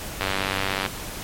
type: click train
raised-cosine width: 0.3 ms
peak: -7 dBFS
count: 64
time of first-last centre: 0.21-0.862 s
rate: 96.6 Hz
effects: pink hiss -34 dBFS RMS until 1.23 s + MP3 64 kbps